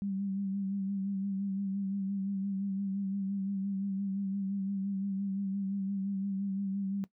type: tone with vibrato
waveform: sine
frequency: 196 Hz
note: G3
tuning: in tune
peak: -31 dBFS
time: 0.02-7.04 s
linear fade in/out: 0 ms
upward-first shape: sine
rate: 5.8 Hz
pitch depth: 40 cents each way
effects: noise-tail reverb RT60 0.1 s tail -18 dB re dry